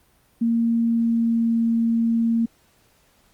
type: tone with pitch glide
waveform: sine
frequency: 231.2 to 229.7 Hz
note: A#3 to A#3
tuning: -14 to -25 cents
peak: -17 dBFS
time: 0.41-2.46 s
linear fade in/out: 10 ms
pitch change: -11 cents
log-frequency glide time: 0.84-1.62 s
effects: pink hiss -60 dBFS RMS until 3.33 s + Opus 32 kbps